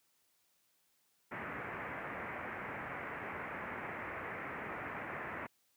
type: low-pass noise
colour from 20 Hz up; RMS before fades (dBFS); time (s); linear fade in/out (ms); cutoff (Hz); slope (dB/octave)
white; -43; 1.31-5.47; 10; 2200; 48
effects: white hiss -75 dBFS RMS until 5.76 s + high-pass 80 Hz 12 dB/octave